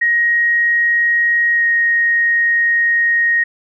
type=tone with pitch glide; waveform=sine; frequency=1883 to 1870 Hz; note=A#6 to A#6; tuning=+17 to +5 cents; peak=-11 dBFS; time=0.01-3.44 s; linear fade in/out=10 ms; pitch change=-12 cents; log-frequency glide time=1.53-1.64 s; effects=none